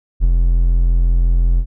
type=tone with ADSR envelope; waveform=triangle; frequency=42.82 Hz; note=F1; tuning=33 cents flat; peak=-5 dBFS; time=0.2-1.66 s; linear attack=42 ms; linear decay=16 ms; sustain=-3 dB; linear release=75 ms; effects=none